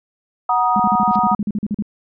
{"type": "chord", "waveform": "sine", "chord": "D# minor", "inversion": "first", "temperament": "equal with one note detuned", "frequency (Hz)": [740, 948.6, 1244.5], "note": ["F#5", "A#5", "D#6"], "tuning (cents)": [0, 30, 0], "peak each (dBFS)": -18, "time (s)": [0.49, 1.35], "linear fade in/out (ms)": 5}
{"type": "tone bursts", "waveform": "sine", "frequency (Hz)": 207.7, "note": "G#3", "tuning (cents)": 0, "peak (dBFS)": -17, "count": 14, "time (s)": [0.76, 1.824], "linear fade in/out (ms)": 2, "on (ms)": 37, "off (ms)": 42}
{"type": "noise with exponential growth", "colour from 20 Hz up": "blue", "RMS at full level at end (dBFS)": -27, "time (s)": [1.07, 1.16], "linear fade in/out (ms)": 5, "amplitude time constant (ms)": 18}
{"effects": ["resampled to 11025 Hz"]}